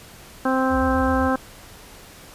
harmonic tone, 261.6 Hz, C4, in tune, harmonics 1 / 2 / 3 / 4 / 5 / 6, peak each -21 / -24 / -26 / -27 / -28 / -29 dBFS, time 0.45-1.36 s, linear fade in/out 5 ms
sine tone with vibrato, 70.5 Hz, C#2, 30 cents sharp, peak -25 dBFS, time 0.69-1.31 s, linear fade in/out 50 ms, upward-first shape square, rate 7.7 Hz, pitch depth 240 cents each way
effects pink hiss -44 dBFS RMS until 2.34 s + resampled to 32000 Hz

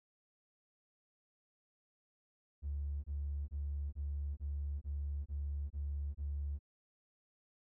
triangle tone bursts, 71.7 Hz, D2, 41 cents flat, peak -32 dBFS, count 9, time 2.62-6.592 s, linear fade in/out 50 ms, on 420 ms, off 24 ms, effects tanh soft clip ceiling -34 dBFS

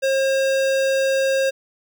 square tone with notch filter, 537 Hz, C5, 45 cents sharp, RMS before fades -19 dBFS, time 0.02-1.51 s, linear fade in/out 20 ms, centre 12000 Hz, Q 0.97, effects none

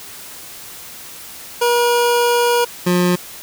25% pulse tone pair in turn, 479.1 / 178.32 Hz, A#4 / F3, +47 / +36 cents, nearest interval octave + perfect fourth, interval 1711 cents, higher first, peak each -9 dBFS, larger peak neither, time 1.61-2.65 / 2.86-3.16 s, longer first, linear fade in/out 10 ms, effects white hiss -35 dBFS RMS until 3.42 s

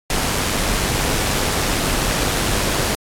pink noise with amplitude modulation, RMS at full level -18 dBFS, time 0.1-2.95 s, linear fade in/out 2 ms, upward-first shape sine, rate 99.1 Hz, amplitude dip 30%, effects low-pass 12000 Hz 12 dB/octave + AAC 64 kbps

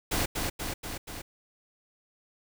pink noise with echo, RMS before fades -28 dBFS, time 0.11-0.26 s, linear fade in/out 10 ms, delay 240 ms, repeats 4, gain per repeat -3 dB, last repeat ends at 1.22 s, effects none

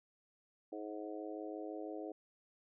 harmonic tone with a mistuned harmonic, 106 Hz, G#2, 36 cents sharp, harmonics 3 / 4 / 5 / 6 / 7, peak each -45 / -47 / -49 / -51 / -52 dBFS, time 0.72-2.12 s, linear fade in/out 5 ms, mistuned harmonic 7, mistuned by -17 cents, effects none

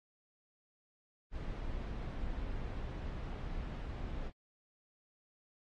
brown noise, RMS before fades -40 dBFS, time 1.31-4.32 s, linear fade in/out 50 ms, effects low-pass 4000 Hz 12 dB/octave + AAC 32 kbps

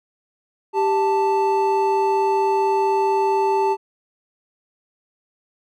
triangle tone pair together, 392 / 882.2 Hz, G4 / A5, 0 / +4 cents, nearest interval octave + major second, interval 1404 cents, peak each -17 / -17 dBFS, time 0.73-3.77 s, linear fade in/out 50 ms, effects none

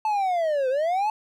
triangle linear two-way sweep, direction down then up, 880 to 503 to 880 Hz, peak -19 dBFS, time 0.05-1.1 s, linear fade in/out 2 ms, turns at 0.69 s, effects none

